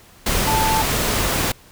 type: tone in noise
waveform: sine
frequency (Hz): 880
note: A5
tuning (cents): 0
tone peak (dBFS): -18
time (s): 0.47-0.82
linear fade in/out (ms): 5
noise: pink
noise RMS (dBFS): -20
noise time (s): 0.26-1.52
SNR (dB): -1
effects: pink hiss -48 dBFS RMS until 1.71 s